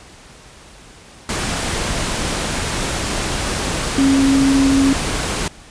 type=tone in noise; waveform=sine; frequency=272 Hz; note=C#4; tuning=33 cents flat; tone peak=-11 dBFS; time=3.98-4.93 s; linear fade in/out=2 ms; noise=pink; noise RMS=-21 dBFS; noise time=1.29-5.48 s; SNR=+7 dB; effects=pink hiss -42 dBFS RMS until 5.7 s + resampled to 22050 Hz